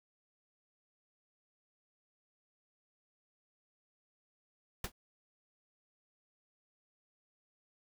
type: noise with exponential decay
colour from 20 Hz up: pink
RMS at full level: -32 dBFS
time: 4.84-4.92 s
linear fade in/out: 5 ms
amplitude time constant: 17 ms
effects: none